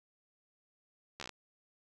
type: slowing click train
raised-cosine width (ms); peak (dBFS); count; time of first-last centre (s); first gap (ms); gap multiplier
0.2; -25; 7; 1.2-1.293; 13; 1.07
effects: none